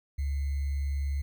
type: tone with sample-and-hold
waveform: sine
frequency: 70 Hz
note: C#2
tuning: 18 cents sharp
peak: -27 dBFS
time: 0.18-1.22 s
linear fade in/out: 10 ms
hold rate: 2100 Hz
effects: none